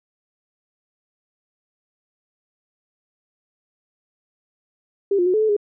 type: tone with pitch steps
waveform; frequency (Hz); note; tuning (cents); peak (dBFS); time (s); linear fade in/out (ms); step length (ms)
sine; 398 / 353.3 / 365.7 / 431.3 / 435.2 / 412.4; G4 / F4 / F#4 / A4 / A4 / G#4; +26 / +20 / -20 / -35 / -19 / -12; -15; 5.11-5.566; 5; 76
effects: none